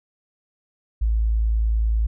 sine tone, 55 Hz, A1, in tune, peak -17 dBFS, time 1.01-2.07 s, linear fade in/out 10 ms, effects none

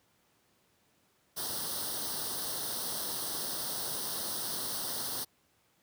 white noise with comb filter, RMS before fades -36 dBFS, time 1.36-5.25 s, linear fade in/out 20 ms, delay 0.21 ms, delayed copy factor +0.85, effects pink hiss -70 dBFS RMS until 5.82 s + high-pass 100 Hz 12 dB/octave

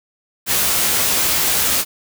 white noise with comb filter, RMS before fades -17 dBFS, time 0.46-1.85 s, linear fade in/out 50 ms, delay 16 ms, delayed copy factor +0.7, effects none

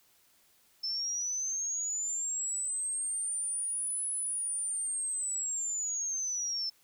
sine linear two-way sweep, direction up then down, 5274 to 10200 to 5274 Hz, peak -31 dBFS, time 0.83-6.7 s, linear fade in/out 10 ms, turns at 4.09 s, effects white hiss -66 dBFS RMS until 6.83 s

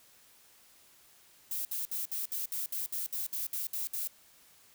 violet noise bursts, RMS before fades -35 dBFS, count 13, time 1.51-4.074 s, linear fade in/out 2 ms, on 140 ms, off 62 ms, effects white hiss -61 dBFS RMS until 4.74 s

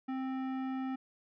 sine tone with hard clipping, 262.6 Hz, C4, 6 cents sharp, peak -36 dBFS, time 0.08-0.96 s, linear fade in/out 10 ms, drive 14 dB, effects resampled to 11025 Hz

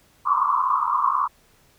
pink band-pass noise, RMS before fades -21 dBFS, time 0.25-1.28 s, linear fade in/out 20 ms, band 1000 to 1200 Hz, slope 96 dB/octave, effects pink hiss -58 dBFS RMS until 1.78 s

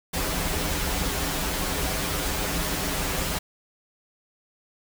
pink noise with comb filter, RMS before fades -27 dBFS, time 0.13-3.39 s, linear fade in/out 10 ms, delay 8.7 ms, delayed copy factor -0.85, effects none

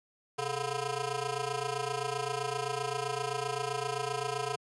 15% pulse ring-modulated tone, 286.3 Hz, D4, 44 cents flat, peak -22 dBFS, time 0.38-4.56 s, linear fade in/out 10 ms, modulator 157 Hz, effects high-pass 150 Hz 12 dB/octave + resampled to 24000 Hz

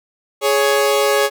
sawtooth tone pair together, 417 / 556.6 Hz, G#4 / C#5, +7 / +7 cents, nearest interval perfect fourth, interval 500 cents, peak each -12 dBFS, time 0.41-1.3 s, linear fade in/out 50 ms, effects none

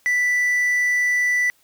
triangle tone with quantisation, 1975 Hz, B6, in tune, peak -15 dBFS, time 0.06-1.5 s, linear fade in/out 0 ms, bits 7, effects white hiss -60 dBFS RMS until 1.63 s

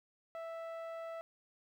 sawtooth tone with low-pass filter, 659.3 Hz, E5, in tune, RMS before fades -44 dBFS, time 0.35-1.21 s, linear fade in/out 0 ms, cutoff 1500 Hz, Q 0.66, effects 12-bit

